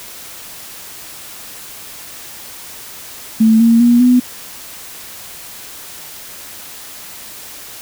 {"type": "tone with pitch steps", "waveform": "sine", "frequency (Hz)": [221.6, 230.2, 239.2, 248.5], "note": ["A3", "A#3", "A#3", "B3"], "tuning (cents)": [13, -22, 45, 11], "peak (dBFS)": -6, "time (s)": [3.4, 4.2], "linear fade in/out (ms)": 10, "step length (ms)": 200, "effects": ["white hiss -33 dBFS RMS until 7.81 s"]}